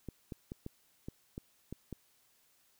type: clicks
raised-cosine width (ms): 3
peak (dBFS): -28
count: 8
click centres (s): 0.087 / 0.322 / 0.519 / 0.664 / 1.085 / 1.379 / 1.726 / 1.927
effects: white hiss -70 dBFS RMS until 2.79 s